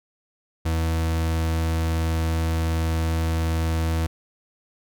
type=tone; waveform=40% pulse; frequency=81.3 Hz; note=E2; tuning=23 cents flat; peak=-20 dBFS; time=0.65-4.07 s; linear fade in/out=10 ms; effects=none